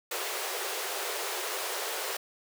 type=high-pass noise; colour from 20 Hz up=pink; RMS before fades=-34 dBFS; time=0.11-2.17 s; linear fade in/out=5 ms; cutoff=360 Hz; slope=96 dB/octave; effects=none